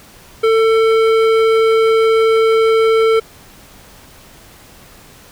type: tone with hard clipping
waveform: triangle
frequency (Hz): 446.9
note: A4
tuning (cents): +27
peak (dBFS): -11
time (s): 0.43-3.2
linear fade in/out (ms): 10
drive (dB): 17
effects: pink hiss -42 dBFS RMS until 5.31 s